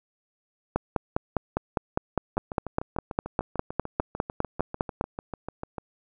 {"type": "two click trains", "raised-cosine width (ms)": 1, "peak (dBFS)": [-19, -9], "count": [24, 22], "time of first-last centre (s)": [[2.37, 5.782], [0.76, 5.011]], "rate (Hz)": [6.74, 4.94], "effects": []}